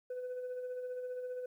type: tone with tremolo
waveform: sine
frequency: 501 Hz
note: B4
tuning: 25 cents sharp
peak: -34 dBFS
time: 0.1-1.46 s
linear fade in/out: 5 ms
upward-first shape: sine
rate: 15 Hz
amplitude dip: 45%
effects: tanh soft clip ceiling -36 dBFS + 12-bit